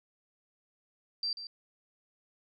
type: tone with echo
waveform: sine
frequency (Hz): 4699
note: D8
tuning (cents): 0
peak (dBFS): -30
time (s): 1.23-1.33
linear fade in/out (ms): 2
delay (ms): 140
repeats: 1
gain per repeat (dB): -10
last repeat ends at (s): 1.47
effects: none

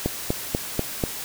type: click train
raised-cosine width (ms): 2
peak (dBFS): -8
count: 5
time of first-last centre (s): 0.06-1.038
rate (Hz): 4.09
effects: white hiss -33 dBFS RMS until 1.24 s

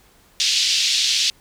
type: band-pass noise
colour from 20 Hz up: white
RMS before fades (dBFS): -19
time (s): 0.4-1.3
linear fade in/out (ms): 0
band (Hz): 2900 to 5300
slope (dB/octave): 24
effects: pink hiss -54 dBFS RMS until 1.4 s

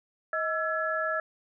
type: tone cluster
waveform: sine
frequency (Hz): 633 / 1336 / 1696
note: D#5 / E6 / G#6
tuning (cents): +30 / +23 / +36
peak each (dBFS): -31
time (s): 0.33-1.2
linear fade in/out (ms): 2
effects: none

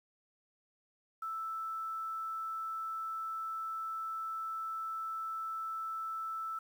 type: tone with quantisation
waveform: sine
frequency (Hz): 1320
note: E6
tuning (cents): +2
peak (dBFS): -36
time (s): 1.22-6.59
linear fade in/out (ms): 5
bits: 10
effects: none

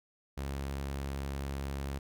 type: tone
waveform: sawtooth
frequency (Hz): 68.9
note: C#2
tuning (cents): -10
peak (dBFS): -31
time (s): 0.37-1.99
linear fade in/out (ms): 10
effects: none

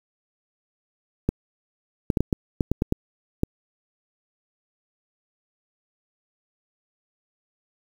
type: clicks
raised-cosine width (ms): 3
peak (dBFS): -7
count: 10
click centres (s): 1.29 / 2.102 / 2.172 / 2.206 / 2.328 / 2.608 / 2.716 / 2.821 / 2.924 / 3.434
effects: 7-bit

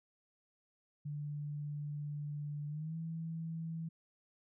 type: tone with pitch glide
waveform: sine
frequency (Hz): 147.1 to 163.22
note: D3 to E3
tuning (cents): +3 to -17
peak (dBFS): -38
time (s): 1.05-3.89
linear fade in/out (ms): 10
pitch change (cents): +180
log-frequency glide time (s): 2.68-2.96
effects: none

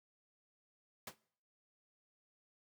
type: noise with exponential decay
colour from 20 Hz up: pink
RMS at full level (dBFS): -40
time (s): 1.07-1.16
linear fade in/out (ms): 5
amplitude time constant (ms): 19
effects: noise-tail reverb RT60 0.6 s tail -22 dB re dry + high-pass 150 Hz 12 dB/octave

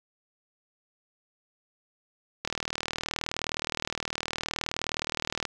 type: click train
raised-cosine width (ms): 0.2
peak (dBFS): -12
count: 119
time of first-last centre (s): 2.45-5.453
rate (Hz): 39.3
effects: none

